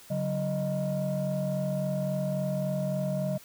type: tone cluster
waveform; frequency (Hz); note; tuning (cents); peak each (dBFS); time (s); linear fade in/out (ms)
sine; 143.1 / 186.7 / 620; D3 / F#3 / D#5; -45 / +16 / -6; -30; 0.1-3.38; 10
effects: tanh soft clip ceiling -22 dBFS + white hiss -52 dBFS RMS until 3.44 s